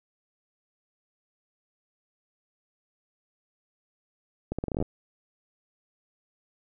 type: accelerating click train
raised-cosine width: 2 ms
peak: -16 dBFS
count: 11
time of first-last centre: 4.52-4.825 s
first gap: 66 ms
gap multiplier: 0.81
effects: none